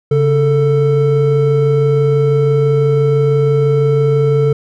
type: tone pair together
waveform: triangle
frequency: 139.23 / 443.7 Hz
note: C#3 / A4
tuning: +8 / +14 cents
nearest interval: octave + minor sixth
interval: 2006 cents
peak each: -10 dBFS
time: 0.11-4.53 s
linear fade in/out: 5 ms
effects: none